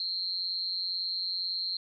sine tone with amplitude modulation, 4186 Hz, C8, in tune, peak -26 dBFS, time 0-1.77 s, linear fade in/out 2 ms, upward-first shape sine, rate 182 Hz, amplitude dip 90%, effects none

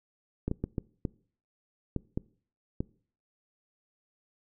clicks, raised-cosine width 3 ms, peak -17 dBFS, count 8, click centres 0.48 / 0.514 / 0.64 / 0.782 / 1.052 / 1.963 / 2.175 / 2.805 s, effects noise-tail reverb RT60 0.5 s tail -23 dB re dry

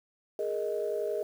sine chord, Ab suspended second, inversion none, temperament equal, 415.3 / 466.2 / 622.3 Hz, Ab4 / Bb4 / Eb5, 0 / 0 / 0 cents, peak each -32 / -34 / -33 dBFS, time 0.39-1.23 s, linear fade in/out 2 ms, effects tanh soft clip ceiling -20 dBFS + 9-bit

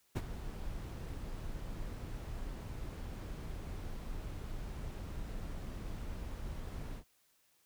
brown noise with ADSR envelope, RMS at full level -30 dBFS, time 0.15-7.04 s, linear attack 18 ms, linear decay 41 ms, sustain -12 dB, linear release 76 ms, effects white hiss -72 dBFS RMS until 7.65 s

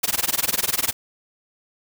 white noise with tremolo, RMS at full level -19 dBFS, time 0.03-0.93 s, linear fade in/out 10 ms, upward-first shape sine, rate 20 Hz, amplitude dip 100%, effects none

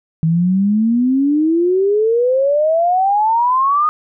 sine exponential sweep, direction up, 158.2 to 1244.5 Hz, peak -11 dBFS, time 0.23-3.89 s, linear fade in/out 0 ms, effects none

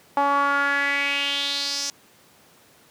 sawtooth tone with band-pass filter sweep, 282.1 Hz, C#4, 30 cents sharp, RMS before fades -23 dBFS, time 0.17-1.9 s, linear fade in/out 2 ms, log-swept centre 900 to 5900 Hz, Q 4.4, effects pink hiss -54 dBFS RMS until 2.9 s + high-pass 150 Hz 12 dB/octave

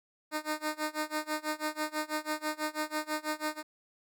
10% pulse tone with tremolo, 306.3 Hz, D#4, 27 cents flat, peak -21 dBFS, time 0.31-3.63 s, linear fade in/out 50 ms, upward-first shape sine, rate 6.1 Hz, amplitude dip 95%, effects none

